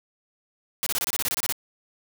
white noise bursts, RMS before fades -26 dBFS, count 12, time 0.83-1.524 s, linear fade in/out 0 ms, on 34 ms, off 26 ms, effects none

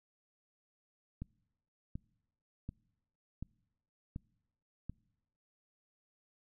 click train, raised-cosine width 5 ms, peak -28 dBFS, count 6, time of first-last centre 1.22-4.896 s, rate 1.36 Hz, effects noise-tail reverb RT60 1.0 s tail -26 dB re dry

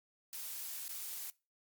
blue noise with dropouts, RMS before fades -43 dBFS, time 0.33-1.3 s, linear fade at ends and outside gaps 0 ms, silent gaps 0.881-0.893 s, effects noise-tail reverb RT60 0.3 s tail -23 dB re dry + MP3 96 kbps

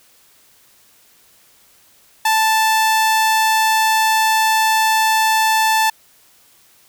sawtooth tone, 880 Hz, A5, in tune, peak -9 dBFS, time 2.25-5.9 s, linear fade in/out 5 ms, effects white hiss -52 dBFS RMS until 6.88 s

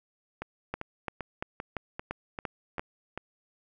two click trains, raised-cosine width 0.5 ms, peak -20 / -17 dBFS, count 8 / 7, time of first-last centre 0.42-3.176 / 0.74-2.795 s, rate 2.54 / 2.92 Hz, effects none

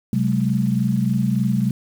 sine tone cluster, 130.6 / 189.7 / 213 Hz, C3 / F#3 / G#3, -3 / +43 / +44 cents, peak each -21 dBFS, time 0.13-1.71 s, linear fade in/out 2 ms, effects 7-bit

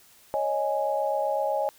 sine chord, C# suspended second, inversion none, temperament equal, 554.4 / 622.3 / 830.6 Hz, C#5 / D#5 / G#5, 0 / 0 / 0 cents, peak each -28 dBFS, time 0.34-1.69 s, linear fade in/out 0 ms, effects white hiss -56 dBFS RMS until 1.78 s

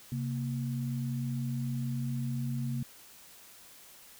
sine tone pair together, 132.88 / 233.1 Hz, C3 / A#3, +27 / 0 cents, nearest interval minor seventh, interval 973 cents, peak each -32 / -36 dBFS, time 0.12-2.83 s, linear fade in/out 2 ms, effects white hiss -54 dBFS RMS until 4.19 s

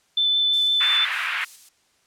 sine tone with vibrato, 3520 Hz, A7, in tune, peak -17 dBFS, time 0.17-1.05 s, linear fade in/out 5 ms, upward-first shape sine, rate 5.9 Hz, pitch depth 8 cents each way
violet noise with tremolo, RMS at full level -35 dBFS, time 0.53-1.69 s, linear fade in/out 5 ms, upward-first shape square, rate 3.4 Hz, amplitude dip 40%
pink band-pass noise, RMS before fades -26 dBFS, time 0.8-1.45 s, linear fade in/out 10 ms, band 1400 to 2700 Hz, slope 24 dB/octave
effects white hiss -63 dBFS RMS until 2.06 s + low-pass 8000 Hz 12 dB/octave

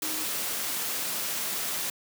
sine tone in noise, 311.1 Hz, D#4, in tune, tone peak -40 dBFS, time 0.02-0.24 s, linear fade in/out 2 ms, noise white, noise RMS -31 dBFS, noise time 0.02-1.9 s, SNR -12 dB, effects high-pass 150 Hz 12 dB/octave

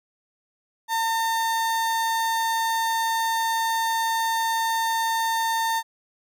35% pulse tone, 906 Hz, A#5, 50 cents flat, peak -20 dBFS, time 0.88-5.83 s, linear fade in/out 50 ms, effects none

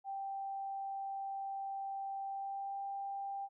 sine tone with pitch glide, 784 to 791.3 Hz, G5 to G5, 0 to +16 cents, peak -38 dBFS, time 0.04-3.49 s, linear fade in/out 50 ms, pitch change +16 cents, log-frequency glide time 2.26-2.81 s, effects none

